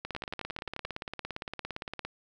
two click trains, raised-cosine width 0.3 ms, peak -20 / -21 dBFS, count 36 / 9, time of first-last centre 0.05-2.05 / 0.15-0.852 s, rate 17.5 / 11.4 Hz, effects none

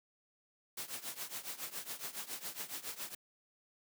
white noise with tremolo, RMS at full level -40 dBFS, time 0.77-3.15 s, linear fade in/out 5 ms, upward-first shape triangle, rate 7.2 Hz, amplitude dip 90%, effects high-pass 150 Hz 12 dB/octave

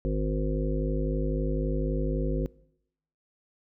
harmonic tone, 51.91 Hz, G#1, in tune, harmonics 1 / 3 / 5 / 7 / 9 / 10, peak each -27 / -32 / -34 / -35 / -37 / -37 dBFS, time 0.05-2.46 s, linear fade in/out 0 ms, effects noise-tail reverb RT60 0.8 s tail -23 dB re dry

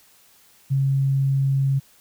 sine tone, 136.3 Hz, C#3, 29 cents flat, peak -17 dBFS, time 0.7-1.8 s, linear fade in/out 20 ms, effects white hiss -55 dBFS RMS until 2 s

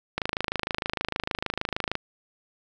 click train, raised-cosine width 0.3 ms, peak -10 dBFS, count 48, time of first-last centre 0.18-1.954 s, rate 26.5 Hz, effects none

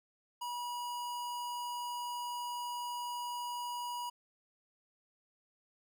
square tone, 968 Hz, B5, 35 cents flat, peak -38 dBFS, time 0.41-4.1 s, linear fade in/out 10 ms, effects none

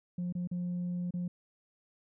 sine tone with dropouts, 177.2 Hz, F3, 25 cents sharp, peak -30 dBFS, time 0.18-1.28 s, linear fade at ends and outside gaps 5 ms, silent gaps 0.325-0.351 / 0.474-0.513 / 1.108-1.138 s, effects tanh soft clip ceiling -30 dBFS

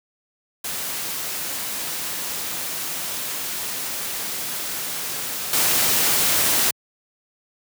white noise with level steps, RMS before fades -28 / -19 dBFS, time 0.64-6.71 s, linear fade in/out 5 ms, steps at 5.53 s, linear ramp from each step 2 ms, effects high-pass 100 Hz 12 dB/octave

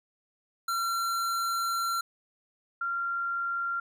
square / sine tone pair in turn, 1365 / 1382.5 Hz, F6 / F6, -40 / -18 cents, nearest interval unison, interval 22 cents, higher second, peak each -28 dBFS, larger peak neither, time 0.68-2.01 / 2.81-3.8 s, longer first, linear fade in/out 5 ms, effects none

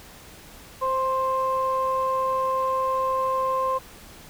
sine tone pair together, 523.3 / 1051.1 Hz, C5 / C6, 0 / +8 cents, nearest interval octave, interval 1208 cents, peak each -25 / -22 dBFS, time 0.81-3.79 s, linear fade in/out 20 ms, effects tanh soft clip ceiling -15 dBFS + pink hiss -46 dBFS RMS until 4.29 s

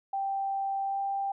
sine tone with pitch glide, 784 to 789.5 Hz, G5 to G5, 0 to +12 cents, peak -28 dBFS, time 0.13-1.32 s, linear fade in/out 5 ms, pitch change +12 cents, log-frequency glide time 0.84-0.99 s, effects none

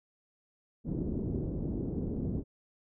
white low-pass noise, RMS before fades -34 dBFS, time 0.84-2.44 s, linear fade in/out 50 ms, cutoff 330 Hz, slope 24 dB/octave, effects none

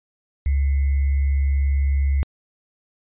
sine tone with sample-and-hold, 69.3 Hz, C#2, in tune, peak -16 dBFS, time 0.46-2.23 s, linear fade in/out 0 ms, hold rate 2100 Hz, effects resampled to 8000 Hz

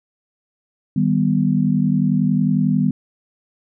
sine chord, Eb augmented, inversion none, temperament equal, 155.56 / 196 / 246.9 Hz, Eb3 / G3 / B3, 0 / 0 / 0 cents, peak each -19 / -18 / -19 dBFS, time 0.96-2.91 s, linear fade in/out 5 ms, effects none

